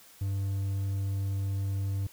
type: tone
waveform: triangle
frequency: 98 Hz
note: G2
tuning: in tune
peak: -26 dBFS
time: 0.21-2.07 s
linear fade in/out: 5 ms
effects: white hiss -55 dBFS RMS until 2.12 s